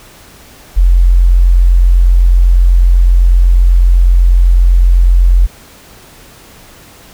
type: tone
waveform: sine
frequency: 44 Hz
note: F1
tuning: 14 cents sharp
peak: -3 dBFS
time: 0.76-5.47 s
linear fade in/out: 20 ms
effects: pink hiss -38 dBFS RMS until 7.13 s